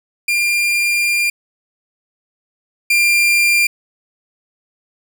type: tone pair in turn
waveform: 40% pulse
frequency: 2397 / 2389 Hz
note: D7 / D7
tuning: +35 / +29 cents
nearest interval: unison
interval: 6 cents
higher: first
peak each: -13 / -10 dBFS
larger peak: second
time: 0.28-1.3 / 2.9-3.67 s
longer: first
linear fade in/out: 5 ms
effects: 8-bit